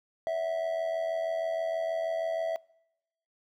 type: tone with amplitude modulation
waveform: triangle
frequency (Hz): 656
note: E5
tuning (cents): -9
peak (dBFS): -23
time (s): 0.27-2.56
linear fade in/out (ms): 0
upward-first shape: sine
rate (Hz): 86.3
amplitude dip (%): 60
effects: noise-tail reverb RT60 0.9 s tail -25 dB re dry